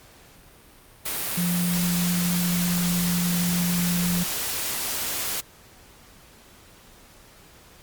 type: tone in noise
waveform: sine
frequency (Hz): 175.4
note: F3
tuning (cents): +8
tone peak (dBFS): -22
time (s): 1.37-4.24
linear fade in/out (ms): 10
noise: white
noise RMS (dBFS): -28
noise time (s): 1.05-5.41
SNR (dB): +3
effects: pink hiss -51 dBFS RMS until 7.82 s + Opus 48 kbps